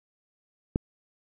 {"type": "click", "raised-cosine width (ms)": 3, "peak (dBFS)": -11, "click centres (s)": 0.759, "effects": []}